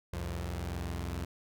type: tone pair together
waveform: sawtooth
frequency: 65.41 / 87.31 Hz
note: C2 / F2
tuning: 0 / 0 cents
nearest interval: perfect fourth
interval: 500 cents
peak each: -34 / -33 dBFS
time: 0.13-1.25 s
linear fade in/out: 5 ms
effects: none